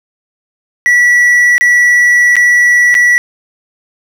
triangle tone with dropouts, 1947 Hz, B6, 25 cents flat, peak -3 dBFS, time 0.86-3.18 s, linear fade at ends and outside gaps 0 ms, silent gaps 1.58-1.61 / 2.356-2.366 / 2.943-2.951 s, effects none

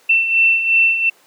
sine beating tone pair, 2684 / 2686.8 Hz, E7 / E7, +31 / +32 cents, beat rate 2.8 Hz, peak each -19 / -12 dBFS, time 0.09-1.1 s, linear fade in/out 10 ms, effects pink hiss -51 dBFS RMS until 1.26 s + high-pass 400 Hz 12 dB/octave

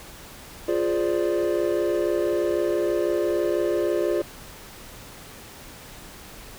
triangle chord, D half-diminished seventh, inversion first, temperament equal, 349.2 / 415.3 / 523.3 / 587.3 Hz, F4 / Ab4 / C5 / D5, 0 / 0 / 0 / 0 cents, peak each -22 / -25 / -28 / -25 dBFS, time 0.68-4.22 s, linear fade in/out 5 ms, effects pink hiss -43 dBFS RMS until 6.58 s

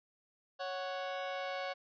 sawtooth tone pair together, 554.9 / 740 Hz, C#5 / F#5, +2 / 0 cents, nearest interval perfect fourth, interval 498 cents, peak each -35 / -37 dBFS, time 0.59-1.74 s, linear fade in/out 20 ms, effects resampled to 11025 Hz

